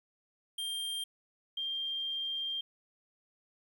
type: tone pair in turn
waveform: square / sine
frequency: 3188 / 3188 Hz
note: G7 / G7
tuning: +28 / +28 cents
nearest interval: unison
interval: 0 cents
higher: neither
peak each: -35 / -33 dBFS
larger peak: second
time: 0.58-1.04 / 1.57-2.61 s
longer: second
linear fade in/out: 5 ms
effects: 11-bit